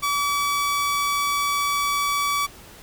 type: tone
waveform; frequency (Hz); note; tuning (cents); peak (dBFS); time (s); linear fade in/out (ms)
sawtooth; 1145; D6; -44; -17; 0.02-2.47; 20
effects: pink hiss -45 dBFS RMS until 2.82 s